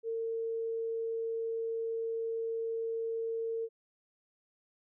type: tone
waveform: sine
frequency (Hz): 454.4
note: A#4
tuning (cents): -44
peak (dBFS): -32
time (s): 0.03-3.69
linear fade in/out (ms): 50
effects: none